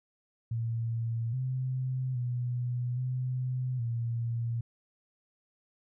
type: tone with pitch steps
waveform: sine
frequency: 115.1 / 129.2 / 122.7 / 127.3 / 116.9 Hz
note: A#2 / C3 / B2 / C3 / A#2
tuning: -22 / -21 / -11 / -47 / +5 cents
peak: -29 dBFS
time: 0.51-4.61 s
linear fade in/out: 5 ms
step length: 820 ms
effects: none

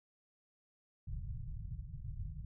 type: low-pass noise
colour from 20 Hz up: pink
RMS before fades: -43 dBFS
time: 1.07-2.45 s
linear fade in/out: 5 ms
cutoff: 150 Hz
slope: 48 dB/octave
effects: none

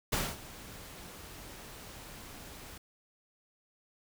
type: noise with ADSR envelope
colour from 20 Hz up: pink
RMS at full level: -30 dBFS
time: 0.12-2.78 s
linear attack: 10 ms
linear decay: 230 ms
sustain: -18 dB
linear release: 6 ms
effects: none

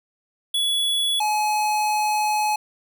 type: tone pair in turn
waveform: square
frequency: 3393 / 848.2 Hz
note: G#7 / G#5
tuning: +36 / +36 cents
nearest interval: 2 octaves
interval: 2400 cents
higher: first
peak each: -20 / -20 dBFS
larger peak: neither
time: 0.54-1.2 / 1.2-2.56 s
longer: second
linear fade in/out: 5 ms
effects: none

